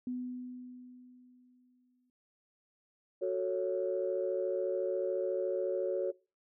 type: tone with exponential decay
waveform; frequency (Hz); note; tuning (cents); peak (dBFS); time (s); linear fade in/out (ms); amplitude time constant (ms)
sine; 249.9; B3; +21; -33; 0.07-2.1; 2; 440
type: chord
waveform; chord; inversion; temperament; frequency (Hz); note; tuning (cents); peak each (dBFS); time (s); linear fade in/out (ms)
sine; F# minor; none; just; 370 / 444 / 555; F#4 / A4 / C#5; 0 / +16 / +2; -33 / -36 / -33; 3.21-6.12; 20
effects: noise-tail reverb RT60 0.3 s tail -21 dB re dry + tanh soft clip ceiling -21 dBFS